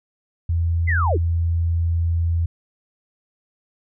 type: tone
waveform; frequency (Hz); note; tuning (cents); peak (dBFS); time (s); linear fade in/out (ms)
sine; 84; E2; +33; -17; 0.49-2.46; 5
type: linear sweep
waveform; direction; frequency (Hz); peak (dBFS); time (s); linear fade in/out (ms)
sine; down; 2123 to 246.9; -20; 0.87-1.18; 20
effects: none